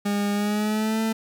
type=tone with pitch glide; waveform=40% pulse; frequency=203.7 to 222.1 Hz; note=G#3 to A3; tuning=-33 to +16 cents; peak=-21 dBFS; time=0.05-1.13 s; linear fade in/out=10 ms; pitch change=+149 cents; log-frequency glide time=0.33-1.01 s; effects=10-bit